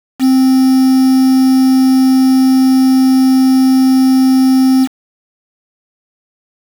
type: tone with quantisation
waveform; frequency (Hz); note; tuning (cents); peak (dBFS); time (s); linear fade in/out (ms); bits
triangle; 261.6; C4; 0; -4; 0.19-4.88; 50; 4
effects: none